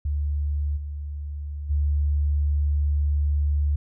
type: tone with level steps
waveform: sine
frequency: 73 Hz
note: D2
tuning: 10 cents flat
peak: -22 / -29 / -19 dBFS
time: 0.05-3.76 s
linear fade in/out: 5 ms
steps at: 0.76 / 1.69 s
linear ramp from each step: 20 ms
effects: none